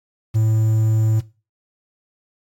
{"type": "tone with quantisation", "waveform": "triangle", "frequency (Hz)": 110, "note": "A2", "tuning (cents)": 0, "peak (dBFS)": -12, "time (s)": [0.34, 1.21], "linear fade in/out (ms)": 20, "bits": 7, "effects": ["noise-tail reverb RT60 0.3 s tail -17 dB re dry", "AAC 64 kbps"]}